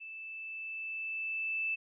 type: tone with level ramp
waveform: sine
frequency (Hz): 2637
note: E7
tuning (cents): 0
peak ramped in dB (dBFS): -43 to -30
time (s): 0-1.76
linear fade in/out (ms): 20
effects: none